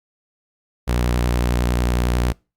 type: tone with vibrato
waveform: sawtooth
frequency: 60.4 Hz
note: B1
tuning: 38 cents flat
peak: -13 dBFS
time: 0.87-2.33 s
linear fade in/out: 20 ms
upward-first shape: sine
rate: 11 Hz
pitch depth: 38 cents each way
effects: noise-tail reverb RT60 0.3 s tail -26 dB re dry + Opus 48 kbps

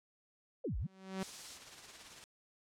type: exponential two-way sweep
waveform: sine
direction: down then up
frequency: 607 to 43.59 to 221.9 Hz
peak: -35 dBFS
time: 0.64-0.87 s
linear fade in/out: 10 ms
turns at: 0.78 s
type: tone with exponential growth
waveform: sawtooth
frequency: 190.3 Hz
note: F#3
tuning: 49 cents sharp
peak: -31 dBFS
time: 0.79-1.23 s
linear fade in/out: 2 ms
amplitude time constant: 95 ms
type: high-pass noise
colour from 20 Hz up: white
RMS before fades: -46 dBFS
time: 1.18-1.59 s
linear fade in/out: 50 ms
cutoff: 4300 Hz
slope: 12 dB/octave
type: noise with tremolo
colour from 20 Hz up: white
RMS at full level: -49 dBFS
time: 1.22-2.24 s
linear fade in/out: 0 ms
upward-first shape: triangle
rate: 18 Hz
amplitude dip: 50%
effects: low-pass 7000 Hz 12 dB/octave

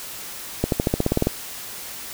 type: accelerating click train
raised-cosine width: 2 ms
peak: -5 dBFS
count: 11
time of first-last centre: 0.64-1.271 s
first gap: 82 ms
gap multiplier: 0.94
effects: white hiss -35 dBFS RMS until 2.13 s

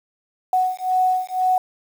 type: beating tone pair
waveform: sine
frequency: 740 / 742 Hz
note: F#5 / F#5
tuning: 0 / +5 cents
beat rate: 2 Hz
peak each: -20 / -20 dBFS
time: 0.53-1.58 s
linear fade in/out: 2 ms
effects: 7-bit

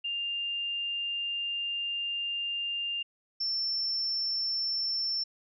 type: tone pair in turn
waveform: sine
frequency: 2800 / 5381 Hz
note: F7 / E8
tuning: +4 / +35 cents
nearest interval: major seventh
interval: 1131 cents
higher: second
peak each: -30 / -28 dBFS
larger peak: second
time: 0.04-3.03 / 3.4-5.24 s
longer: first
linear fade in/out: 10 ms
effects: none

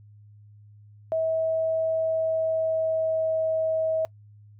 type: tone with pitch glide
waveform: sine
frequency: 645 to 640.2 Hz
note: E5 to D#5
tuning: -38 to +49 cents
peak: -22 dBFS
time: 1.12-4.05 s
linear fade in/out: 0 ms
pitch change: -13 cents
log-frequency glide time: 1.91-3.46 s
effects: noise-tail reverb RT60 0.1 s tail -23 dB re dry + added 104 Hz sine -48 dBFS peak until 4.59 s

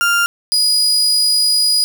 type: tone pair in turn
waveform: 35% pulse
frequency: 1396.9 / 4925 Hz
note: F6 / D#8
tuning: 0 / -19 cents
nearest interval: octave + minor seventh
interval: 2181 cents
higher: second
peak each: -10 dBFS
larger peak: neither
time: 0.01-0.26 / 0.52-1.84 s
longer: second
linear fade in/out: 0 ms
effects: none

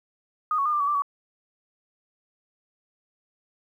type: tone with pitch steps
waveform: sine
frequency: 1237 / 1112 / 1214 / 1187 / 1131 / 1179 / 1131 Hz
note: D#6 / C#6 / D#6 / D6 / C#6 / D6 / C#6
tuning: -10 / +5 / -43 / +18 / +34 / +6 / +34 cents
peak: -21 dBFS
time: 0.51-1.021 s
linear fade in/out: 2 ms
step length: 73 ms
effects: 10-bit

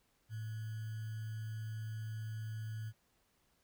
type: tone with sample-and-hold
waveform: sine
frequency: 110 Hz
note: A2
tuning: in tune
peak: -39 dBFS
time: 0.29-2.93 s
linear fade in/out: 50 ms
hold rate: 1575 Hz
effects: pink hiss -75 dBFS RMS until 3.63 s

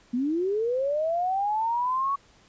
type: linear sweep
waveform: sine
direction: up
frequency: 232.3 to 1128 Hz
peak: -23 dBFS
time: 0.13-2.16 s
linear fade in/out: 10 ms
effects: pink hiss -58 dBFS RMS until 2.48 s + resampled to 16000 Hz

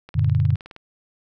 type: click train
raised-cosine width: 0.3 ms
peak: -24 dBFS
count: 14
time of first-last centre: 0.09-0.764 s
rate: 19.3 Hz
type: chord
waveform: sine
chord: Gb augmented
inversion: none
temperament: just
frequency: 92.5 / 115.62 / 144.53 Hz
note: Gb2 / Bb2 / D3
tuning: 0 / -14 / -27 cents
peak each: -20 dBFS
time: 0.15-0.56 s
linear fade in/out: 10 ms
effects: none

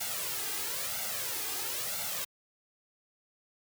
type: noise with flanger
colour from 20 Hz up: white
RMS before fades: -35 dBFS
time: 0-2.25 s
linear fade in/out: 10 ms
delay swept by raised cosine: 1.4 to 2.5 ms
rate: 1 Hz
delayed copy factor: +0.7
effects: high-pass 100 Hz 12 dB/octave

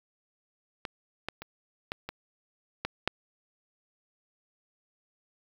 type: clicks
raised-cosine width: 0.3 ms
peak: -18 / -16 / -25 / -16 / -20 / -14 / -9 dBFS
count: 7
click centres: 0.852 / 1.286 / 1.42 / 1.919 / 2.09 / 2.85 / 3.076 s
effects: 7-bit

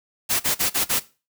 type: noise bursts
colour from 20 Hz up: white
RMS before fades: -21 dBFS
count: 5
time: 0.29-1 s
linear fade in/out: 20 ms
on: 110 ms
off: 40 ms
effects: noise-tail reverb RT60 0.3 s tail -17 dB re dry

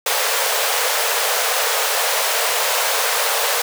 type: high-pass noise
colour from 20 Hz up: pink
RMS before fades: -19 dBFS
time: 0.06-3.62 s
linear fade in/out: 5 ms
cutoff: 440 Hz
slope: 96 dB/octave
effects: none

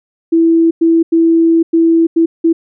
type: tone bursts at uneven times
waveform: sine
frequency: 330 Hz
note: E4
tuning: 2 cents sharp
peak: -6 dBFS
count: 6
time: 0.32-0.71 / 0.81-1.03 / 1.12-1.63 / 1.73-2.07 / 2.16-2.26 / 2.44-2.53 s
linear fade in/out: 10 ms
effects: none

